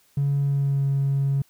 triangle tone with pitch glide, 140.9 to 138.32 Hz, C#3 to C#3, +29 to -3 cents, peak -16 dBFS, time 0.17-1.42 s, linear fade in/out 5 ms, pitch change -32 cents, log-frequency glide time 0.39-0.87 s, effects tanh soft clip ceiling -16 dBFS + white hiss -61 dBFS RMS until 1.49 s

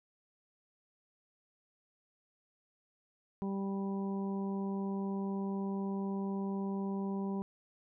harmonic tone, 196 Hz, G3, in tune, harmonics 1 / 2 / 3 / 4 / 5, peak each -34 / -41 / -52 / -49 / -48 dBFS, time 3.42-7.42 s, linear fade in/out 0 ms, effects none

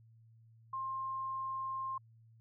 sine tone, 1060 Hz, C6, 22 cents sharp, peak -36 dBFS, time 0.73-1.98 s, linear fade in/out 5 ms, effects added 113 Hz sine -59 dBFS peak until 2.4 s

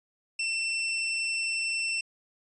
sawtooth tone, 2689 Hz, E7, 34 cents sharp, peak -24 dBFS, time 0.39-2.01 s, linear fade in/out 5 ms, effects resampled to 22050 Hz

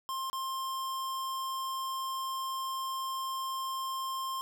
square tone with dropouts, 1058 Hz, C6, 19 cents sharp, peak -34 dBFS, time 0.09-4.41 s, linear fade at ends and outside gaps 0 ms, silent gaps 0.299-0.33 s, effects none

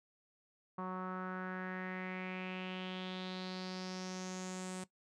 sawtooth tone with low-pass filter sweep, 185 Hz, F#3, in tune, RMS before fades -42 dBFS, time 0.78-4.84 s, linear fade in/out 5 ms, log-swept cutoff 1100 to 8400 Hz, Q 4.4, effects noise-tail reverb RT60 0.1 s tail -17 dB re dry

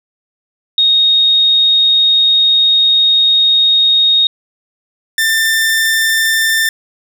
sine / sawtooth tone pair in turn, 3729 / 1787.5 Hz, A#7 / A6, 0 / +27 cents, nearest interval octave + minor second, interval 1273 cents, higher first, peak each -7 dBFS, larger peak neither, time 0.78-4.27 / 5.18-6.69 s, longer first, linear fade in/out 2 ms, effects 8-bit

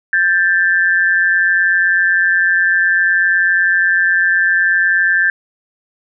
sine tone pair together, 1577 / 1756.4 Hz, G6 / A6, +10 / -4 cents, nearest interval major second, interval 186 cents, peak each -13 dBFS, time 0.13-5.3 s, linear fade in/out 2 ms, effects none

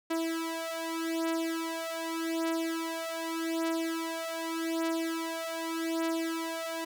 sawtooth beating tone pair, 327.5 / 328.34 Hz, E4 / E4, -11 / -7 cents, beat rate 0.84 Hz, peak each -30 / -30 dBFS, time 0.1-6.85 s, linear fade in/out 10 ms, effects none

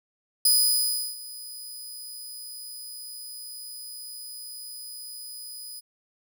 15% pulse tone with ADSR envelope, 4981 Hz, D#8, 1 cent sharp, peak -10 dBFS, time 0.45-5.81 s, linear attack 4 ms, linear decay 700 ms, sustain -21 dB, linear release 25 ms, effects none

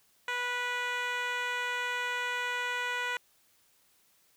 10% pulse tone with band-pass filter, 490.7 Hz, B4, 11 cents flat, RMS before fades -33 dBFS, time 0.28-3.17 s, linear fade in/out 2 ms, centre 1700 Hz, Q 0.83, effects white hiss -67 dBFS RMS until 4.36 s

